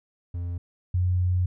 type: tone pair in turn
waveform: triangle / sine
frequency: 87.2 / 90.41 Hz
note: F2 / F#2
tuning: -2 / -40 cents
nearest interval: minor second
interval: 62 cents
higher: second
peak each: -26 / -20 dBFS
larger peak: second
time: 0.34-0.58 / 0.94-1.46 s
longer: second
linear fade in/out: 5 ms
effects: none